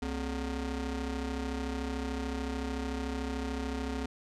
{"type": "ring-modulated tone", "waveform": "30% pulse", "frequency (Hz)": 164.81, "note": "E3", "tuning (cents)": 0, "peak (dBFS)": -27, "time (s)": [0.02, 4.06], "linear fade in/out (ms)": 5, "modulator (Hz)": 99.2, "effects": ["low-pass 7000 Hz 12 dB/octave"]}